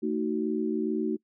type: chord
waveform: sine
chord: D# diminished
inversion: second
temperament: just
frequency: 224 / 311.1 / 373.4 Hz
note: A3 / D#4 / F#4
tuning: +31 / 0 / +16 cents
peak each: -30 dBFS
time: 0.02-1.17 s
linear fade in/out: 20 ms
effects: noise-tail reverb RT60 0.1 s tail -23 dB re dry